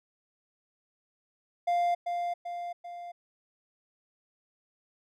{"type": "tone with echo", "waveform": "triangle", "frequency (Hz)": 698.5, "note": "F5", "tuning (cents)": 0, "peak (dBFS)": -22, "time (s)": [1.67, 1.95], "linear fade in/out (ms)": 10, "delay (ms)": 390, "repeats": 3, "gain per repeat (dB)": -5, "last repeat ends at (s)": 3.12, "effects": []}